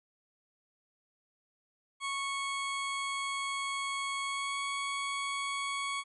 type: tone with pitch glide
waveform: 20% pulse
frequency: 1104 to 1113.6 Hz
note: C#6 to C#6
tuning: -7 to +8 cents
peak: -28 dBFS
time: 2-6.04 s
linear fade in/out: 50 ms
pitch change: +15 cents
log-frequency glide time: 4.25-4.59 s
effects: resampled to 24000 Hz